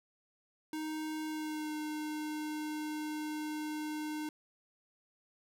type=tone with pitch glide; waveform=square; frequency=311.1 to 305 Hz; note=D#4 to D#4; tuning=0 to -34 cents; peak=-37 dBFS; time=0.73-4.29 s; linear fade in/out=2 ms; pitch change=-34 cents; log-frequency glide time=1.27-1.74 s; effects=none